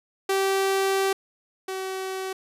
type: tone pair in turn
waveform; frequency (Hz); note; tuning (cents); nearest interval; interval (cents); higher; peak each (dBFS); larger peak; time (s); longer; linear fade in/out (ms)
sawtooth; 387.8 / 379.6; G4 / F#4; -19 / +44; unison; 37; first; -17 / -25; first; 0.29-1.13 / 1.68-2.33; first; 5
effects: resampled to 32000 Hz